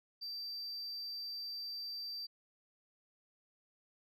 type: tone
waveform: sine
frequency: 4675 Hz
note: D8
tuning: 9 cents flat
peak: -38 dBFS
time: 0.21-2.27 s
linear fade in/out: 20 ms
effects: tanh soft clip ceiling -39 dBFS